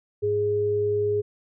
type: tone pair together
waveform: sine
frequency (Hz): 103.7 / 415.1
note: G#2 / G#4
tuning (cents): -2 / -1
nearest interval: 2 octaves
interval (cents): 2401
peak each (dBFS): -31 / -21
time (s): 0.22-1.22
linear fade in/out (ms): 20
effects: none